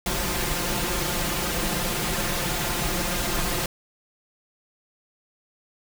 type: noise with comb filter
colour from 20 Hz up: pink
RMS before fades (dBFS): -26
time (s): 0.06-3.66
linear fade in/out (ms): 2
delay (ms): 5.7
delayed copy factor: +0.7
effects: none